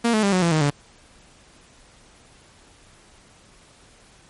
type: tone with pitch steps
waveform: sawtooth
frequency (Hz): 234.1 / 215.9 / 199.14 / 183.67 / 169.4 / 156.24 / 144.11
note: A#3 / A3 / G3 / F#3 / E3 / D#3 / D3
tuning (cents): +8 / -33 / +28 / -12 / +48 / +8 / -32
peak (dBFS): -13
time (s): 0.04-0.705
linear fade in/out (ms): 10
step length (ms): 95
effects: pink hiss -52 dBFS RMS until 4.29 s + MP3 48 kbps